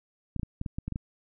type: clicks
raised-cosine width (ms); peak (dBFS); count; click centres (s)
5; -20; 9; 0.363 / 0.396 / 0.432 / 0.614 / 0.662 / 0.785 / 0.88 / 0.923 / 0.959
effects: none